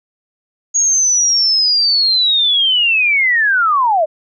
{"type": "linear sweep", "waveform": "sine", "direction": "down", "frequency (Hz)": [6670, 587.3], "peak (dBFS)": -10, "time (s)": [0.74, 4.06], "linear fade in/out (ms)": 20, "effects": []}